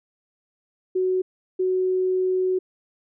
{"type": "tone bursts at uneven times", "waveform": "sine", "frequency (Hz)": 371.2, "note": "F#4", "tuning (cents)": 6, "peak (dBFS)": -19, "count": 2, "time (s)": [[0.95, 1.22], [1.59, 2.59]], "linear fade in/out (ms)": 10, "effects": []}